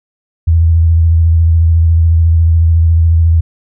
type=tone with vibrato; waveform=sine; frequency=82.41 Hz; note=E2; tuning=in tune; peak=-5 dBFS; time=0.47-3.41 s; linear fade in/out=10 ms; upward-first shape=sine; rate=14 Hz; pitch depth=36 cents each way; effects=none